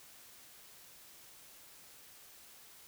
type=silence; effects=white hiss -57 dBFS RMS until 2.87 s